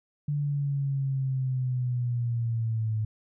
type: linear sweep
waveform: sine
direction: down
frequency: 146.83 to 107.8 Hz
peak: -25 dBFS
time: 0.28-3.05 s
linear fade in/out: 5 ms
effects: none